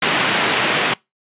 white band-pass noise, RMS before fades -18 dBFS, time 0.02-0.94 s, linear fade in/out 5 ms, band 130 to 3200 Hz, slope 24 dB/octave, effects noise-tail reverb RT60 0.2 s tail -24 dB re dry + resampled to 8000 Hz

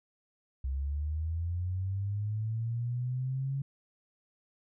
sine linear sweep, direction up, 65 to 138.59 Hz, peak -30 dBFS, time 0.64-3.62 s, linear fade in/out 5 ms, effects none

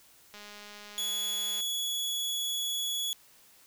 click train, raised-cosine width 0.2 ms, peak -30 dBFS, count 263, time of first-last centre 0.34-1.606 s, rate 207 Hz
sawtooth tone, 3381 Hz, G#7, 30 cents sharp, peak -27 dBFS, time 0.98-3.13 s, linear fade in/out 0 ms
effects white hiss -59 dBFS RMS until 3.66 s

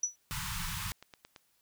sine tone with exponential decay, 5910 Hz, F#8, 3 cents flat, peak -24 dBFS, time 0.03-0.16 s, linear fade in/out 5 ms, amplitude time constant 27 ms
pink band-stop noise, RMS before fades -37 dBFS, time 0.31-0.92 s, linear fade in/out 0 ms, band 190 to 870 Hz, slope 96 dB/octave
click train, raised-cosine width 0.2 ms, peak -31 dBFS, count 7, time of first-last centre 0.69-1.362 s, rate 8.93 Hz
effects white hiss -72 dBFS RMS until 1.61 s

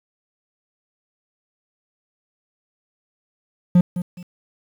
triangle tone with echo, 177.5 Hz, F3, 28 cents sharp, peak -7 dBFS, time 3.75-3.81 s, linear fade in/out 5 ms, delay 210 ms, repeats 2, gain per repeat -12 dB, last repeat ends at 4.23 s, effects 8-bit

